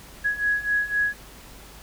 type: beating tone pair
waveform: sine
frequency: 1668 / 1671.9 Hz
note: G#6 / G#6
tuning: +7 / +11 cents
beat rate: 3.9 Hz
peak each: -26 / -23 dBFS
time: 0.24-1.14 s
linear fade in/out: 20 ms
effects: added 50 Hz sine -49 dBFS peak until 1.82 s + pink hiss -46 dBFS RMS until 1.82 s